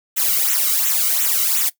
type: noise with flanger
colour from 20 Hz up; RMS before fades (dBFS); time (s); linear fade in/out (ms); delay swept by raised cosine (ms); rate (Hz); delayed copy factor
blue; -18; 0.16-1.7; 20; 0.2 to 1.2; 2.8; -1
effects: noise-tail reverb RT60 0.1 s tail -18 dB re dry